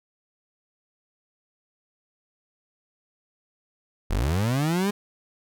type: linear sweep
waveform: 30% pulse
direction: up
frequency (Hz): 36.71 to 208.2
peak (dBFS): -19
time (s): 4.1-4.91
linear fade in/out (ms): 10
effects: none